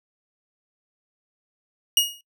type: tone with exponential decay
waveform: sawtooth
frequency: 2876 Hz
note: F#7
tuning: 50 cents flat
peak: -9 dBFS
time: 1.97-2.21 s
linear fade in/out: 2 ms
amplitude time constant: 52 ms
effects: noise-tail reverb RT60 0.1 s tail -23 dB re dry